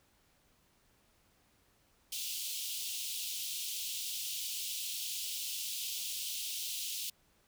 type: high-pass noise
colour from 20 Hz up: pink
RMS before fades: -39 dBFS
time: 2.12-7.1 s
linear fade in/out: 5 ms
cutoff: 2800 Hz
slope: 48 dB/octave
effects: pink hiss -70 dBFS RMS until 7.47 s

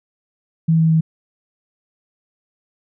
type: tone with pitch steps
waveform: sine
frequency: 162.6 / 161.48 / 160.36 Hz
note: E3 / E3 / E3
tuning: -23 / -35 / -47 cents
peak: -11 dBFS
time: 0.68-1.01 s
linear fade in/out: 10 ms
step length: 110 ms
effects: none

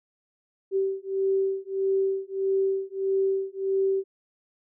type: beating tone pair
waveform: sine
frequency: 386.2 / 387.8 Hz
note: G4 / G4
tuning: -26 / -19 cents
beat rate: 1.6 Hz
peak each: -26 dBFS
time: 0.71-4.04 s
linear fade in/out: 50 ms
effects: none

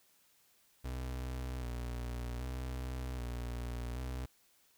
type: tone with vibrato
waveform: 35% pulse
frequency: 61.74 Hz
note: B1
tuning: in tune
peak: -36 dBFS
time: 0.84-4.26 s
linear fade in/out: 10 ms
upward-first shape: square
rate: 0.64 Hz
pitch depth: 44 cents each way
effects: white hiss -69 dBFS RMS until 4.77 s

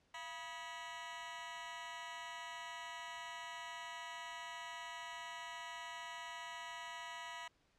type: tone with amplitude modulation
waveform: 20% pulse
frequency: 973 Hz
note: B5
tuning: 26 cents flat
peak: -36 dBFS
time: 0.14-7.48 s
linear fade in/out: 5 ms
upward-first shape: sine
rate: 285 Hz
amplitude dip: 100%
effects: pink hiss -75 dBFS RMS until 7.78 s + low-pass 6000 Hz 12 dB/octave

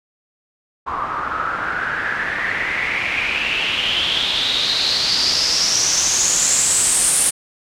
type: noise with low-pass filter sweep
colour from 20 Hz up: white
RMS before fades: -19 dBFS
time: 0.86-7.31 s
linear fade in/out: 20 ms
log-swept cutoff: 1100 to 9500 Hz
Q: 6.6
effects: none

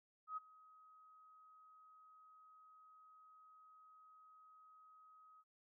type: tone with ADSR envelope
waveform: sine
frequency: 1265 Hz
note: D#6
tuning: 28 cents sharp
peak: -40 dBFS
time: 0.27-5.44 s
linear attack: 100 ms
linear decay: 18 ms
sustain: -22 dB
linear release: 44 ms
effects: none

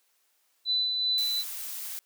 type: tone with tremolo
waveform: sine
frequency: 3995 Hz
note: B7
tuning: 19 cents sharp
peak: -23 dBFS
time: 0.65-1.44 s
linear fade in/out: 50 ms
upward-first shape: sine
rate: 2.6 Hz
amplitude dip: 35%
type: noise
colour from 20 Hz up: blue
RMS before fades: -37 dBFS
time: 1.18-1.99 s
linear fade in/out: 0 ms
effects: white hiss -70 dBFS RMS until 2.05 s + high-pass 400 Hz 12 dB/octave

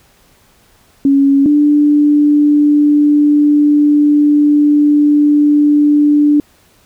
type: tone pair in turn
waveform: sine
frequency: 277.2 / 294.3 Hz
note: C#4 / D4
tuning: 0 / +4 cents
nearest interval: minor second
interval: 104 cents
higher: second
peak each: -6 dBFS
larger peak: neither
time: 1.05-1.46 / 1.46-6.4 s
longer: second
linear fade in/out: 2 ms
effects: pink hiss -50 dBFS RMS until 6.85 s

